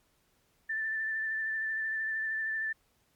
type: tone with vibrato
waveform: sine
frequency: 1768 Hz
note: A6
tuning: 8 cents sharp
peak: -30 dBFS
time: 0.69-2.73 s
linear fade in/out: 10 ms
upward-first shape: sine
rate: 13 Hz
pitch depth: 19 cents each way
effects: pink hiss -71 dBFS RMS until 3.15 s + MP3 96 kbps